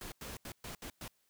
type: noise bursts at uneven times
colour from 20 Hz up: pink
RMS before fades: -45 dBFS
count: 6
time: 0.01-0.12 / 0.21-0.37 / 0.45-0.52 / 0.64-0.75 / 0.82-0.9 / 1.01-1.08 s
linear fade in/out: 2 ms
effects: white hiss -75 dBFS RMS until 1.29 s